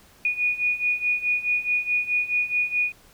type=beating tone pair; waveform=sine; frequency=2457 / 2461.7 Hz; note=D#7 / D#7; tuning=-22 / -19 cents; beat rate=4.7 Hz; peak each=-26 / -23 dBFS; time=0.25-2.92 s; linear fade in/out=2 ms; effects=pink hiss -54 dBFS RMS until 3.13 s